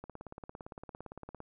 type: click train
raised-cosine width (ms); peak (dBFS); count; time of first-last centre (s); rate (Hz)
1; -30; 25; 0.04-1.404; 17.6
effects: none